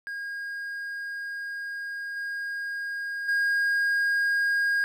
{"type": "tone with level steps", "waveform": "triangle", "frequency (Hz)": 1628, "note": "G#6", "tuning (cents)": -35, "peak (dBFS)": [-30, -28, -20], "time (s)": [0.07, 4.84], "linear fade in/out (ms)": 0, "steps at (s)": [2.16, 3.28], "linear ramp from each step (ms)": 10, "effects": []}